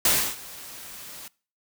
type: noise with ADSR envelope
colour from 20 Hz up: white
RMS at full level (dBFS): -19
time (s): 0.05-1.28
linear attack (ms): 3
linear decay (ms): 300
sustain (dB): -22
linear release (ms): 3
effects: noise-tail reverb RT60 0.4 s tail -23 dB re dry